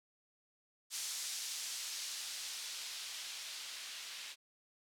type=noise with low-pass filter sweep; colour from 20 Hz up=violet; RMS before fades=-44 dBFS; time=0.9-4.36 s; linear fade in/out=50 ms; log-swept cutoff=5900 to 3200 Hz; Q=0.96; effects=none